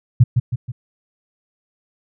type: tone with echo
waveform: sine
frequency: 121.6 Hz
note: B2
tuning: 26 cents flat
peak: -5 dBFS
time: 0.2-0.24 s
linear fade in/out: 10 ms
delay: 160 ms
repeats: 3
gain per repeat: -6 dB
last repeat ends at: 0.72 s
effects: none